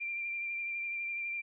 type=tone with vibrato; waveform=sine; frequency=2373 Hz; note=D7; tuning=17 cents sharp; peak=-34 dBFS; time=0-1.42 s; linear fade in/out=20 ms; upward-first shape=sine; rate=12 Hz; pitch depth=19 cents each way; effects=none